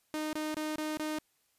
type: tone bursts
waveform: sawtooth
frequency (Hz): 307.7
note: D#4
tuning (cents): -19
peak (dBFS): -29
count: 5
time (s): 0.14-1.186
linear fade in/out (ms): 0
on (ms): 190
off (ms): 24
effects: white hiss -73 dBFS RMS until 1.58 s + resampled to 32000 Hz